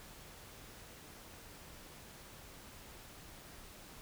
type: silence
effects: pink hiss -54 dBFS RMS until 4.01 s